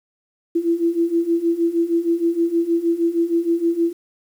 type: beating tone pair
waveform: sine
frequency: 332.8 / 339.2 Hz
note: E4 / E4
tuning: +17 / +50 cents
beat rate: 6.4 Hz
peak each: -21 / -18 dBFS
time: 0.55-3.93 s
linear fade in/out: 10 ms
effects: 8-bit